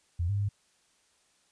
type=tone with pitch steps; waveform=sine; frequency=86 / 100.9 / 101.7 Hz; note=F2 / G#2 / G#2; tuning=-26 / -49 / -36 cents; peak=-26 dBFS; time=0.19-0.49 s; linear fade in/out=10 ms; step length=100 ms; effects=white hiss -68 dBFS RMS until 1.51 s + resampled to 22050 Hz